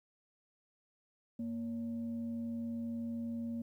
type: tone with frequency modulation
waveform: sine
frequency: 233.1 Hz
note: A#3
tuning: in tune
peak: -36 dBFS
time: 1.39-3.62 s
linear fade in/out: 5 ms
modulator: 330 Hz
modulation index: 0.28
effects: 12-bit